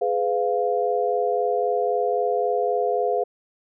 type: chord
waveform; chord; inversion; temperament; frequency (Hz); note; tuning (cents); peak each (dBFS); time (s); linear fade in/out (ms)
sine; F diminished; first; just; 419.1 / 502.9 / 698.5; Ab4 / Cb5 / F5; +16 / +31 / 0; -24; 0.01-3.24; 10
effects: none